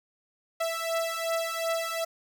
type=beating tone pair; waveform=sawtooth; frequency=659.3 / 662 Hz; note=E5 / E5; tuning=0 / +7 cents; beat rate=2.7 Hz; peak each=-27 dBFS; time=0.6-2.05 s; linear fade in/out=10 ms; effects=none